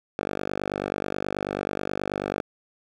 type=tone with band-pass filter; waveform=5% pulse; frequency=49.3 Hz; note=G1; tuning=11 cents sharp; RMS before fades=-30 dBFS; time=0.19-2.41 s; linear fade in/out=0 ms; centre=700 Hz; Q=0.54; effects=none